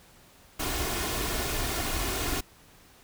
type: noise with comb filter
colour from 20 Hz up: pink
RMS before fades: -30 dBFS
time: 0.59-2.41 s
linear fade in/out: 10 ms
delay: 2.8 ms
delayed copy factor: +0.5
effects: pink hiss -56 dBFS RMS until 3.03 s